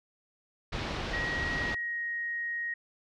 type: low-pass noise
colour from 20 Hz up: pink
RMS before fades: -35 dBFS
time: 0.72-1.75 s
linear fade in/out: 10 ms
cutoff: 4700 Hz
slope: 24 dB/octave
type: tone with pitch glide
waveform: sine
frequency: 1900 to 1878.2 Hz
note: A#6 to A#6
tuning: +33 to +13 cents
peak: -31 dBFS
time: 1.13-2.74 s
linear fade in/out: 5 ms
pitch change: -20 cents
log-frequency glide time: 1.56-2.01 s
effects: none